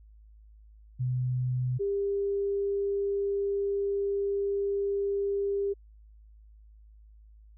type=tone pair in turn; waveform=sine; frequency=126.3 / 399.7 Hz; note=B2 / G4; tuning=+39 / +34 cents; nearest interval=octave + minor sixth; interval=1995 cents; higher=second; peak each=-26 / -26 dBFS; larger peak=neither; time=0.99-1.79 / 1.79-5.74 s; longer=second; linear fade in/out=20 ms; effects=added 53 Hz sine -51 dBFS peak until 7.57 s